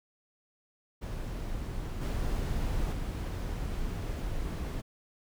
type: noise with level steps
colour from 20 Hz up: brown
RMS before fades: -36 / -31 / -34 dBFS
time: 1.01-4.82 s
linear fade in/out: 20 ms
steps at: 2.01 / 2.92 s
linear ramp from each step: 10 ms
effects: none